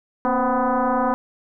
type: tone with frequency modulation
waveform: sine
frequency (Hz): 237.2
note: A#3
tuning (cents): +30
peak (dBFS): -17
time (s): 0.25-1.14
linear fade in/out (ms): 0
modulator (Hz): 252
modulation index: 4.1
effects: none